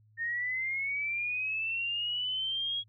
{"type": "linear sweep", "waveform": "sine", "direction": "up", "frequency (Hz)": [1822, 3322], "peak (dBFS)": -30, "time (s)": [0.17, 2.84], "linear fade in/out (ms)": 50, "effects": ["added 107 Hz sine -60 dBFS peak until 2.88 s"]}